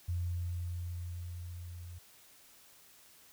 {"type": "tone with level ramp", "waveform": "sine", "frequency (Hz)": 87.31, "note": "F2", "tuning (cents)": 0, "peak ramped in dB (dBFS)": [-31, -44], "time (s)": [0.08, 1.99], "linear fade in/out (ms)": 10, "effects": ["white hiss -60 dBFS RMS until 3.32 s"]}